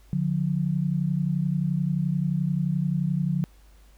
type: tone pair together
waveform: sine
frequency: 147 / 178.5 Hz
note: D3 / F3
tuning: +2 / +38 cents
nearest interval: minor third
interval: 336 cents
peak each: -25 dBFS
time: 0.13-3.44 s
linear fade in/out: 0 ms
effects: added 50 Hz sine -51 dBFS peak until 3.97 s + pink hiss -61 dBFS RMS until 3.97 s